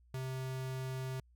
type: tone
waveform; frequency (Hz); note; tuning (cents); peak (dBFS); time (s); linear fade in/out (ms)
square; 130.7; C3; -1; -38; 0.14-1.2; 2
effects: added 60 Hz sine -62 dBFS peak until 1.35 s